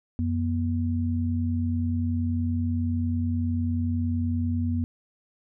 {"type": "tone pair together", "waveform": "sine", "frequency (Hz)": [90.31, 241.1], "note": ["F#2", "B3"], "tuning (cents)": [-41, -41], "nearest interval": "octave + perfect fourth", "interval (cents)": 1700, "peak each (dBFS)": [-25, -27], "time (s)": [0.19, 4.84], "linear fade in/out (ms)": 0, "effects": []}